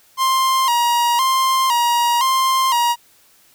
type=tone with vibrato; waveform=45% pulse; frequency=1000 Hz; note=B5; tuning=21 cents sharp; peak=-14 dBFS; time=0.17-2.96 s; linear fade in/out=50 ms; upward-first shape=square; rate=0.98 Hz; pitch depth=87 cents each way; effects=white hiss -53 dBFS RMS until 3.54 s